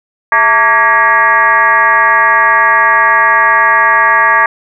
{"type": "tone with frequency modulation", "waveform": "sine", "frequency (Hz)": 1402, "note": "F6", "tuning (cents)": 6, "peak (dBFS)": -5, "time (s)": [0.32, 4.46], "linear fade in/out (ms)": 2, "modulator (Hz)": 249, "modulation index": 2.3, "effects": []}